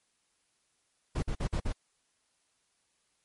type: noise bursts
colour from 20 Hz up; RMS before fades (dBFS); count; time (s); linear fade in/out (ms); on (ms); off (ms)
brown; -30; 5; 1.15-1.727; 10; 77; 48
effects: white hiss -74 dBFS RMS until 3.24 s + MP3 48 kbps